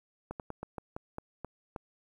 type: slowing click train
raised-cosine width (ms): 1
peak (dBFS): -24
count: 9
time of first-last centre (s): 0.31-1.762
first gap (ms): 88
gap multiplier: 1.2
effects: 10-bit